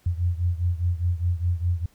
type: beating tone pair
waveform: sine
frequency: 86 / 90.9 Hz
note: F2 / F#2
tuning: -26 / -30 cents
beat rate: 4.9 Hz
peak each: -23 / -26 dBFS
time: 0.06-1.86 s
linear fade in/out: 5 ms
effects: pink hiss -61 dBFS RMS until 1.94 s